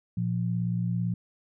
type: tone pair together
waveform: sine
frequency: 117.32 / 175.2 Hz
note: A#2 / F3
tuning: +12 / +6 cents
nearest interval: perfect fifth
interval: 694 cents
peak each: -28 dBFS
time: 0.17-1.14 s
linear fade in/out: 5 ms
effects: none